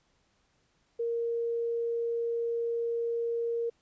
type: tone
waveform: sine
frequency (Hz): 466.2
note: A#4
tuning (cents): 0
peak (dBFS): -28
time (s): 0.99-3.7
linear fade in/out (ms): 10
effects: pink hiss -71 dBFS RMS until 3.81 s + resampled to 16000 Hz